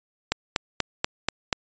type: click train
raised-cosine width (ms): 0.2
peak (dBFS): -4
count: 6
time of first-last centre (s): 0.32-1.528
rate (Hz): 4.14
effects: resampled to 16000 Hz